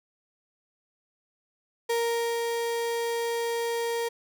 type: tone with ADSR envelope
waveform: 35% pulse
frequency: 466.2 Hz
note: A#4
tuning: in tune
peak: -22 dBFS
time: 1.89-4.09 s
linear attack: 10 ms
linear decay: 480 ms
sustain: -3 dB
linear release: 12 ms
effects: none